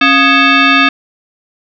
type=tone with frequency modulation; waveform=sine; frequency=698.5 Hz; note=F5; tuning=in tune; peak=-5 dBFS; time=0.01-0.89 s; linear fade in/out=5 ms; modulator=971 Hz; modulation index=2.8; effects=none